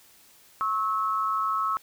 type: tone pair together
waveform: sine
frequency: 1093.2 / 1300 Hz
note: C#6 / E6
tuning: -24 / -24 cents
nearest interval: minor third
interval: 300 cents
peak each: -27 / -26 dBFS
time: 0.61-1.77 s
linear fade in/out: 0 ms
effects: white hiss -56 dBFS RMS until 1.82 s